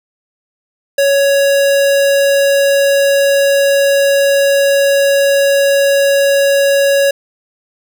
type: tone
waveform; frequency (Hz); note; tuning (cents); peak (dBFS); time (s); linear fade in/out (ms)
square; 557; C#5; +8; -9; 0.98-7.11; 5
effects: none